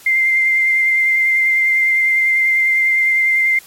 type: tone with vibrato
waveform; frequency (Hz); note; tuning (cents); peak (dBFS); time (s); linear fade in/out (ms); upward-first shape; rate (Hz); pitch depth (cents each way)
sine; 2093; C7; 0; -11; 0.06-3.59; 5; sine; 10; 14
effects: white hiss -42 dBFS RMS until 3.66 s + MP3 64 kbps